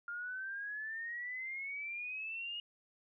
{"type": "exponential sweep", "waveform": "sine", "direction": "up", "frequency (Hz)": [1400, 2883], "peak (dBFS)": -39, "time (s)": [0.08, 2.6], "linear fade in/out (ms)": 2, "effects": []}